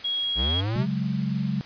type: tone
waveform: sine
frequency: 3301 Hz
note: G#7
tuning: 11 cents flat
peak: -24 dBFS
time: 0.04-0.61 s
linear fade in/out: 10 ms
type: linear sweep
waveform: square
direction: up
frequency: 55 to 136.2 Hz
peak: -25 dBFS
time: 0.35-0.87 s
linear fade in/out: 50 ms
type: chord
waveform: sine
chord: C# suspended fourth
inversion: none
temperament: just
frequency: 138.59 / 184.79 / 207.9 Hz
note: C#3 / F#3 / G#3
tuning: 0 / -2 / +2 cents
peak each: -28 dBFS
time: 0.76-1.61 s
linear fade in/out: 0 ms
effects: white hiss -43 dBFS RMS until 1.65 s + resampled to 11025 Hz